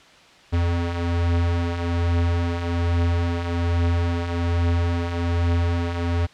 square beating tone pair, 84.8 / 86 Hz, E2 / F2, +50 / -26 cents, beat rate 1.2 Hz, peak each -28 / -21 dBFS, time 0.52-6.27 s, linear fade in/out 20 ms, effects white hiss -49 dBFS RMS until 6.33 s + low-pass 4000 Hz 12 dB/octave

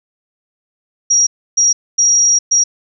sine tone bursts at uneven times, 5690 Hz, F8, 31 cents sharp, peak -8 dBFS, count 4, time 1.1-1.27 / 1.57-1.73 / 1.98-2.39 / 2.51-2.64 s, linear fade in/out 10 ms, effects none

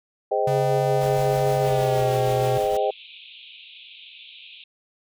sine chord, Ab major seventh, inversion none, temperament just, 415.3 / 519.1 / 623 / 778.7 Hz, Ab4 / C5 / Eb5 / G5, 0 / -14 / +2 / -12 cents, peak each -25 dBFS, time 0.31-2.91 s, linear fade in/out 10 ms
square tone with pitch glide, 136.6 to 124.54 Hz, C#3 to B2, -25 to +15 cents, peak -25 dBFS, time 0.47-2.58 s, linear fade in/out 5 ms, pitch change -160 cents, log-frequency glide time 1.6-2.16 s
pink noise with tremolo, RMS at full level -36 dBFS, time 1.01-2.77 s, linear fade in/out 2 ms, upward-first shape triangle, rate 6.4 Hz, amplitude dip 55%
white band-pass noise, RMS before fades -45 dBFS, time 1.66-4.64 s, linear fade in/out 5 ms, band 2400 to 3800 Hz, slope 96 dB/octave
effects none

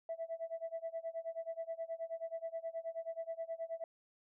sine tone with tremolo, 659.3 Hz, E5, in tune, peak -35 dBFS, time 0.09-3.84 s, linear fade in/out 2 ms, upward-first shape sine, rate 9.4 Hz, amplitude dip 95%, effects tanh soft clip ceiling -33 dBFS

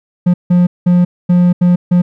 triangle tone bursts at uneven times, 177.3 Hz, F3, 26 cents sharp, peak -4 dBFS, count 6, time 0.26-0.34 / 0.5-0.67 / 0.86-1.05 / 1.29-1.53 / 1.61-1.76 / 1.91-2.02 s, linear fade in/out 10 ms, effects none

